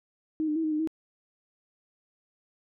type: tone with pitch steps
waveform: sine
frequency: 313.7 / 302 / 324.2 / 311.4 / 304.6 / 319.2 Hz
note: D#4 / D4 / E4 / D#4 / D#4 / D#4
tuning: +14 / +48 / -29 / +2 / -37 / +44 cents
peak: -25 dBFS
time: 0.4-0.874 s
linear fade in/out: 0 ms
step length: 79 ms
effects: none